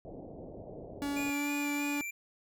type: low-pass noise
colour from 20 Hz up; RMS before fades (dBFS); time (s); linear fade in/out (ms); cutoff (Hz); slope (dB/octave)
white; -46; 0.05-1.3; 0; 680; 48
type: tone with pitch glide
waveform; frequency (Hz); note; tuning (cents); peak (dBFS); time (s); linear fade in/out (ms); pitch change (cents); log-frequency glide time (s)
45% pulse; 284.2 to 288.5; C#4 to D4; +43 to -31; -32; 1.02-2.01; 0; +26; 1.33-1.42
type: tone with vibrato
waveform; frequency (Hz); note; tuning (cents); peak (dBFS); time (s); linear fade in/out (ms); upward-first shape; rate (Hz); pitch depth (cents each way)
square; 2397; D7; +35; -37; 1.16-2.11; 10; sine; 3.1; 37
effects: none